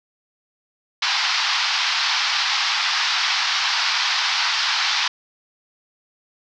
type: band-pass noise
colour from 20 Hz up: white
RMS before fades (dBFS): -21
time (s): 1.02-5.08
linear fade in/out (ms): 5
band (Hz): 810 to 5300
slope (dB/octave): 48
effects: none